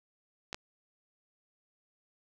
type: clicks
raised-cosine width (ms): 0.2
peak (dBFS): -21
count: 2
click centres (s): 0.529 / 0.545
effects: none